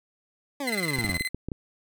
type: exponential sweep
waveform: 20% pulse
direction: down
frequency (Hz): 293.7 to 79.7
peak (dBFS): -24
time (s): 0.6-1.18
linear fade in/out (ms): 5
type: tone with tremolo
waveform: 35% pulse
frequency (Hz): 2046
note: C7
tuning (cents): -39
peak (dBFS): -24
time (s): 0.67-1.29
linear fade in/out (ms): 5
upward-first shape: square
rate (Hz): 19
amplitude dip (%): 75
type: clicks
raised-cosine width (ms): 3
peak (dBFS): -19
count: 7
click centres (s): 0.987 / 1.046 / 1.095 / 1.209 / 1.346 / 1.486 / 1.518
effects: none